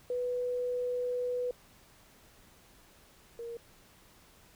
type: tone pair in turn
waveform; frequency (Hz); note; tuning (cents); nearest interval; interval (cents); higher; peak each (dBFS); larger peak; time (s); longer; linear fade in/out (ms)
sine; 493.9 / 467.6; B4 / A#4; 0 / +5; minor second; 95; first; -30 / -38; first; 0.1-1.51 / 3.39-3.57; first; 2
effects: pink hiss -60 dBFS RMS until 4.55 s